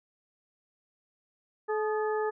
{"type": "harmonic tone with a mistuned harmonic", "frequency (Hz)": 430, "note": "A4", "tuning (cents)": -40, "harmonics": [1, 2, 3, 4], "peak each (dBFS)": [-28, -34, -38, -40], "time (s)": [1.68, 2.31], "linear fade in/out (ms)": 20, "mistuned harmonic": 3, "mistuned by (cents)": -68, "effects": []}